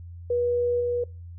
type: tone with level steps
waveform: sine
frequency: 484.2 Hz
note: B4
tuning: 34 cents flat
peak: -21 / -23 dBFS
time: 0.3-1.04 s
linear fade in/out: 5 ms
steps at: 0.8 s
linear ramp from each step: 10 ms
effects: noise-tail reverb RT60 0.3 s tail -24 dB re dry + added 86 Hz sine -38 dBFS peak until 1.38 s